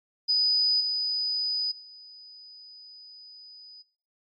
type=tone with level steps; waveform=sine; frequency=4978 Hz; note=D#8; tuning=in tune; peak=-20 / -25 / -45 dBFS; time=0.28-3.83 s; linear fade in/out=20 ms; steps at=0.8 / 1.71 s; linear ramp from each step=10 ms; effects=noise-tail reverb RT60 0.5 s tail -22 dB re dry + AAC 64 kbps